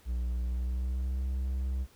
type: tone with pitch glide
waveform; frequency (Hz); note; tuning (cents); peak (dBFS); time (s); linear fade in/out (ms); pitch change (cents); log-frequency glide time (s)
triangle; 60.7 to 65.06; B1 to C2; -29 to -9; -27; 0.05-1.87; 50; +120; 0.39-1.21
effects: pink hiss -61 dBFS RMS until 1.95 s